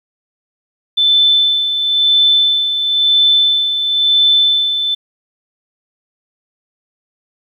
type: tone with tremolo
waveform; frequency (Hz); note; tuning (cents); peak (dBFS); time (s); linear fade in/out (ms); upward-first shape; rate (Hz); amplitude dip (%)
sine; 3524; A7; +2; -7; 0.97-4.95; 10; sine; 0.98; 55
effects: 8-bit